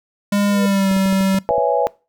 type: tone with pitch glide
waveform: square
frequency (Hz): 202.9 to 192.51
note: G#3 to G3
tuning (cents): -40 to -31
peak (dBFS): -15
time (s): 0.32-1.39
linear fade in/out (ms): 5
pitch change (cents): -91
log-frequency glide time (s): 0.51-0.91
type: tone with exponential growth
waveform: sine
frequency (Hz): 484.3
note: B4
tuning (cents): -34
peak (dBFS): -20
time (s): 0.35-0.66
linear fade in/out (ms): 2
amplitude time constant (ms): 67
type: clicks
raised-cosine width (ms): 2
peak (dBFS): -18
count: 8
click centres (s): 0.913 / 0.965 / 1.06 / 1.127 / 1.209 / 1.345 / 1.508 / 1.581
type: chord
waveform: sine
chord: C# minor seventh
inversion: third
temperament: equal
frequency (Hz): 493.9 / 554.4 / 659.3 / 830.6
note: B4 / C#5 / E5 / G#5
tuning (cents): 0 / 0 / 0 / 0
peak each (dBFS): -19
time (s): 1.49-1.87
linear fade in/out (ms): 0
effects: noise-tail reverb RT60 0.3 s tail -22 dB re dry